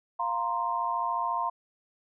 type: chord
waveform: sine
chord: F suspended fourth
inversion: none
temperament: equal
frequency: 698.5 / 932.3 / 1046.5 Hz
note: F5 / Bb5 / C6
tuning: 0 / 0 / 0 cents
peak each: -34 / -30 / -30 dBFS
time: 0.19-1.5 s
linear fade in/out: 10 ms
effects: none

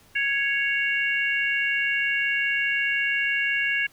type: harmonic tone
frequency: 554.4 Hz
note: C#5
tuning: in tune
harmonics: 3 / 4 / 5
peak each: -25 / -26 / -27 dBFS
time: 0.15-3.87 s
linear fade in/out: 10 ms
effects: pink hiss -56 dBFS RMS until 3.92 s

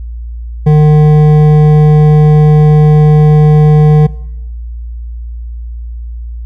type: tone with hard clipping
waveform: triangle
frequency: 151.4 Hz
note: D#3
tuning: 47 cents flat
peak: -4 dBFS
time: 0.66-4.07 s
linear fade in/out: 10 ms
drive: 13 dB
effects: noise-tail reverb RT60 0.8 s tail -19 dB re dry + added 58 Hz sine -19 dBFS peak until 6.45 s

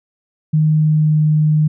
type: tone with pitch glide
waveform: sine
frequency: 154.8 to 153.2 Hz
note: D#3 to D#3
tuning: -9 to -27 cents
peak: -10 dBFS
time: 0.53-1.68 s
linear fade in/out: 10 ms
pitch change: -18 cents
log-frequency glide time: 0.69-1.22 s
effects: none

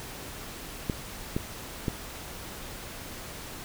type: clicks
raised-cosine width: 3 ms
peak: -14 dBFS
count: 3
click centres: 0.898 / 1.365 / 1.882 s
effects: pink hiss -41 dBFS RMS until 3.64 s

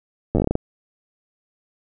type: slowing click train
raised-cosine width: 2 ms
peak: -6 dBFS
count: 10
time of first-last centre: 0.35-0.554 s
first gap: 9 ms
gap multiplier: 1.22
effects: none

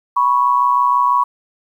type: tone pair together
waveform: sine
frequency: 982.7 / 1108.7 Hz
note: B5 / C#6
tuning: -9 / 0 cents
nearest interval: major second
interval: 209 cents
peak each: -14 dBFS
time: 0.16-1.24 s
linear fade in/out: 10 ms
effects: 8-bit

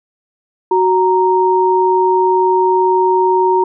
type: tone pair together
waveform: sine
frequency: 371.5 / 931 Hz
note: F#4 / A#5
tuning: +7 / -2 cents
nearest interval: octave + major third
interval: 1591 cents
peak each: -12 dBFS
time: 0.71-3.64 s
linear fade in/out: 5 ms
effects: none

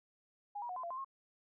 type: tone with pitch steps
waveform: sine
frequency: 820 / 959 / 729 / 1024 / 685 / 1042 / 1079 Hz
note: G#5 / A#5 / F#5 / C6 / F5 / C6 / C#6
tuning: -22 / +49 / -26 / -38 / -34 / -7 / -47 cents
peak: -39 dBFS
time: 0.55-1.047 s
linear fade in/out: 10 ms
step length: 71 ms
effects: none

